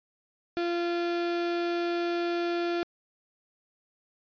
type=tone; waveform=35% pulse; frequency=344.9 Hz; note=F4; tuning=22 cents flat; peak=-25 dBFS; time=0.57-2.83 s; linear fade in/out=0 ms; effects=resampled to 11025 Hz